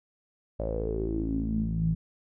sawtooth tone with low-pass filter sweep, 55 Hz, A1, in tune, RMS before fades -29 dBFS, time 0.59-1.95 s, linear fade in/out 10 ms, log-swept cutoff 590 to 150 Hz, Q 9.7, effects none

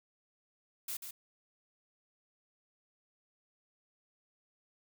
blue noise with echo, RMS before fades -39 dBFS, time 0.88-0.97 s, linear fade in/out 5 ms, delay 140 ms, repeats 1, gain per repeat -6 dB, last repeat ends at 1.11 s, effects none

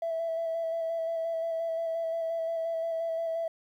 triangle tone with vibrato, 659.3 Hz, E5, in tune, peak -25 dBFS, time 0.02-3.48 s, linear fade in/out 5 ms, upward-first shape square, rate 5.7 Hz, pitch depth 17 cents each way, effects tanh soft clip ceiling -26 dBFS + 11-bit

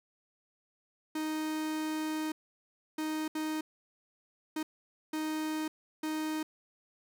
45% pulse tone bursts at uneven times, 311.1 Hz, D#4, in tune, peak -32 dBFS, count 6, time 1.15-2.32 / 2.98-3.28 / 3.35-3.61 / 4.56-4.63 / 5.13-5.68 / 6.03-6.43 s, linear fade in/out 5 ms, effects none

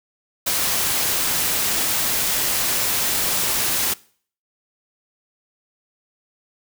white noise, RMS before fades -21 dBFS, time 0.46-3.94 s, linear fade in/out 10 ms, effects noise-tail reverb RT60 0.5 s tail -22 dB re dry

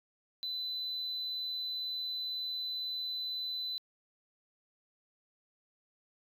sine tone, 4009 Hz, B7, 25 cents sharp, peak -33 dBFS, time 0.43-3.78 s, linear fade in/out 0 ms, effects tanh soft clip ceiling -32 dBFS

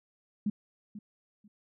sine tone with echo, 208.2 Hz, G#3, 5 cents sharp, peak -26 dBFS, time 0.46-0.5 s, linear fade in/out 5 ms, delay 490 ms, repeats 2, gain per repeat -14 dB, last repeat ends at 1.48 s, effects none

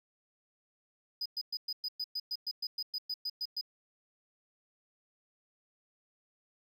triangle tone bursts, 4978 Hz, D#8, in tune, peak -32 dBFS, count 16, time 1.21-3.612 s, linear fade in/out 5 ms, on 47 ms, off 110 ms, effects none

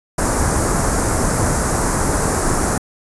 pink band-stop noise, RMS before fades -17 dBFS, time 0.18-2.78 s, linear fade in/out 5 ms, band 1600 to 6400 Hz, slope 24 dB/octave, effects resampled to 24000 Hz

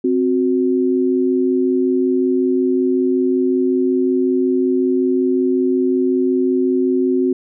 sine tone pair together, 261.6 / 367 Hz, C4 / F#4, 0 / -14 cents, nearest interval tritone, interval 586 cents, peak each -16 dBFS, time 0.04-7.33 s, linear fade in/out 5 ms, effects none

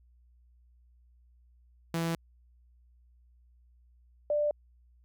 sawtooth / sine tone pair in turn, 166.1 / 591.9 Hz, E3 / D5, +13 / +13 cents, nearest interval octave + minor seventh, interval 2200 cents, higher second, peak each -25 dBFS, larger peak neither, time 1.94-2.15 / 4.3-4.51 s, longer neither, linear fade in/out 2 ms, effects added 60 Hz sine -59 dBFS peak until 5.04 s

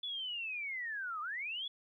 sine linear two-way sweep, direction down then up, 3467 to 1187 to 3467 Hz, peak -37 dBFS, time 0.03-1.68 s, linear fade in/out 5 ms, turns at 1.21 s, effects 13-bit

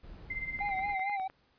brown noise, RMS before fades -47 dBFS, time 0.03-0.95 s, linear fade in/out 10 ms
sine tone with tremolo, 2082 Hz, C7, 9 cents flat, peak -32 dBFS, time 0.3-1.17 s, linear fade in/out 5 ms, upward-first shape sine, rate 17 Hz, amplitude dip 70%
click train, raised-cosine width 0.5 ms, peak -34 dBFS, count 8, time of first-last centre 0.59-1.299 s, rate 9.87 Hz
triangle tone with vibrato, 786 Hz, G5, 4 cents sharp, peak -30 dBFS, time 0.6-1.28 s, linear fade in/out 10 ms, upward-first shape sine, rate 4.4 Hz, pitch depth 75 cents each way
effects pink hiss -69 dBFS RMS until 1.58 s + resampled to 11025 Hz

